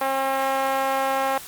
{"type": "tone with band-pass filter", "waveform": "5% pulse", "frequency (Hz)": 268.7, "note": "C4", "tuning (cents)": 46, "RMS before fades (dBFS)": -23, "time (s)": [0.01, 1.38], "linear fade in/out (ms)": 2, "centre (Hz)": 720, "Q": 1.8, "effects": ["white hiss -39 dBFS RMS until 1.47 s", "Opus 32 kbps"]}